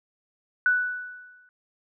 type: tone with exponential decay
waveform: sine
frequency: 1484 Hz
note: F#6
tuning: 5 cents sharp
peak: -16 dBFS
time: 0.66-1.49 s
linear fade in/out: 1 ms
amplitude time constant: 180 ms
effects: none